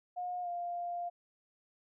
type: tone with pitch glide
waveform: sine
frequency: 718 to 698.8 Hz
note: F5 to F5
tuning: +48 to +1 cents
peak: -35 dBFS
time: 0.16-1.1 s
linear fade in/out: 20 ms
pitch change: -47 cents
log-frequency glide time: 0.42-0.48 s
effects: none